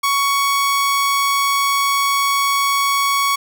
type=tone; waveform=sawtooth; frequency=1116 Hz; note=C#6; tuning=11 cents sharp; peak=-11 dBFS; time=0.03-3.36 s; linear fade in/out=10 ms; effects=none